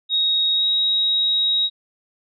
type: tone with pitch glide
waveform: sine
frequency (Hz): 3768 to 3801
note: A#7 to A#7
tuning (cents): +18 to +33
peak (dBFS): -16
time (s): 0.09-1.7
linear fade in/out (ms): 50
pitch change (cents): +15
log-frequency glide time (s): 0.54-0.65
effects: none